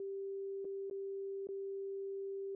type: tone with dropouts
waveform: sine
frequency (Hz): 392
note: G4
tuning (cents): 0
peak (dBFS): -39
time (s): 0-2.55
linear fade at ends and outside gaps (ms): 2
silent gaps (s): 0.646-0.651 / 0.899-0.91 / 1.471-1.488
effects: none

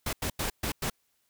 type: noise bursts at uneven times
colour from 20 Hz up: pink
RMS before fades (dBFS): -31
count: 5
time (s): 0.06-0.13 / 0.22-0.3 / 0.39-0.5 / 0.63-0.72 / 0.82-0.9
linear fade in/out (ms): 5
effects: white hiss -73 dBFS RMS until 1.29 s

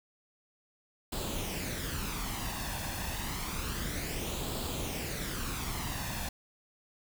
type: noise with flanger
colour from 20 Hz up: pink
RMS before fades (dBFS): -36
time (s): 1.12-6.29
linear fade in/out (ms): 5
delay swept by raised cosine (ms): 0.25 to 1.16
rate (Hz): 0.29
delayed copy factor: +0.55
effects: none

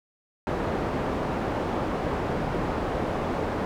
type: low-pass noise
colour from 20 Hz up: white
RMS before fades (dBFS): -28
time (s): 0.47-3.65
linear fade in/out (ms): 0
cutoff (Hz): 700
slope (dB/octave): 12
effects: none

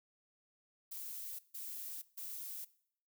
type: noise bursts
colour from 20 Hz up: violet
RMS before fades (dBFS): -45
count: 3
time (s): 0.91-2.65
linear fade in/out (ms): 10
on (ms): 480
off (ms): 150
effects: noise-tail reverb RT60 0.6 s tail -19 dB re dry

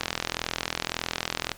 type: click train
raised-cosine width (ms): 0.2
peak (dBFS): -8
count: 64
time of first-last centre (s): 0.01-1.517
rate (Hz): 41.8
effects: pink hiss -49 dBFS RMS until 1.57 s + MP3 96 kbps

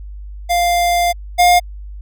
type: tone pair in turn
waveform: square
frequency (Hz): 698.5 / 709.1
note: F5 / F5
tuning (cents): 0 / +26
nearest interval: unison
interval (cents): 26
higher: second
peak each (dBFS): -13 / -8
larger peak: second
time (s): 0.49-1.13 / 1.38-1.6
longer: first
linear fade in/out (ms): 20
effects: added 50 Hz sine -28 dBFS peak until 2.01 s

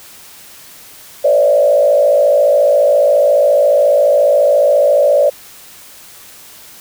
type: tone with frequency modulation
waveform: sine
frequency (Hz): 580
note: D5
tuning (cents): -22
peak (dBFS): -7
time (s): 1.24-5.3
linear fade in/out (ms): 10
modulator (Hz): 54.4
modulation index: 1.1
effects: white hiss -38 dBFS RMS until 6.8 s

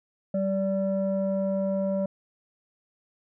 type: tone pair together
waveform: sine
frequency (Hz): 193.77 / 581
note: G3 / D5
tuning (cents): -20 / -19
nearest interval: octave + perfect fifth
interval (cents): 1901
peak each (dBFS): -25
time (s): 0.34-2.06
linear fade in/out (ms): 5
effects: tanh soft clip ceiling -19 dBFS

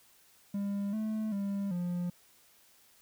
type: tone with pitch steps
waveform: triangle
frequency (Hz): 200.7 / 217.2 / 199.2 / 176.4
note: G3 / A3 / G3 / F3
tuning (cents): +41 / -22 / +28 / +18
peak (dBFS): -29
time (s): 0.54-2.1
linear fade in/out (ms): 5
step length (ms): 390
effects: white hiss -63 dBFS RMS until 3.01 s

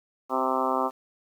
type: harmonic tone with a mistuned harmonic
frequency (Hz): 130.81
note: C3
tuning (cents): 0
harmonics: 2 / 3 / 4 / 5 / 6 / 7 / 8 / 9 / 10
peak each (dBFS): -32 / -33 / -32 / -32 / -31 / -31 / -31 / -30 / -35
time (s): 0.29-0.91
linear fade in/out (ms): 50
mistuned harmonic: 3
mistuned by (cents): -19
effects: 9-bit

